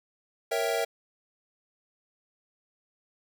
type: chord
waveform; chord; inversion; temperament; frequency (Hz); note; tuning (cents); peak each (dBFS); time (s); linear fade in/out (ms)
square; A# diminished seventh; none; equal; 466.2 / 554.4 / 659.3 / 784; A#4 / C#5 / E5 / G5; 0 / 0 / 0 / 0; -31 / -34 / -31 / -35; 0.51-0.85; 10
effects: none